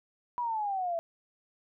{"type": "exponential sweep", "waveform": "sine", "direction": "down", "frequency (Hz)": [987.8, 659.3], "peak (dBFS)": -29, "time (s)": [0.38, 0.99], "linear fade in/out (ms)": 0, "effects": []}